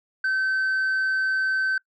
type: tone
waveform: sine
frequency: 1539 Hz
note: G6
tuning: 32 cents flat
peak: -18 dBFS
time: 0.24-1.78 s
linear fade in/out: 5 ms
effects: noise-tail reverb RT60 0.1 s tail -25 dB re dry + tanh soft clip ceiling -20 dBFS